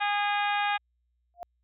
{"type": "harmonic tone", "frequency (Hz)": 410, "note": "G#4", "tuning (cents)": -22, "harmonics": [2, 3, 4, 5, 6, 7, 8, 9], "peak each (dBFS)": [-27, -34, -32, -37, -34, -41, -41, -41], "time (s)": [0, 0.78], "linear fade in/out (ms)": 20}
{"type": "tone with exponential growth", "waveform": "sine", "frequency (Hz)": 698.5, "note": "F5", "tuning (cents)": 0, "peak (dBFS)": -31, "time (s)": [1.34, 1.43], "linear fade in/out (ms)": 0, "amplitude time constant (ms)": 19}
{"effects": ["added 60 Hz sine -70 dBFS peak until 1.63 s"]}